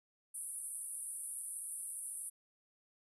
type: band-pass noise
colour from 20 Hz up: pink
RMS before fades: -44 dBFS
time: 0.34-2.3 s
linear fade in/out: 10 ms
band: 9000 to 11000 Hz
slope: 96 dB/octave
effects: none